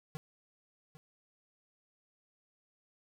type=tone with echo; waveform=square; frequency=154.1 Hz; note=D#3; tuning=16 cents flat; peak=-39 dBFS; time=0.15-0.17 s; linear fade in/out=0 ms; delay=800 ms; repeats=1; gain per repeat=-13 dB; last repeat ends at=0.97 s; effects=none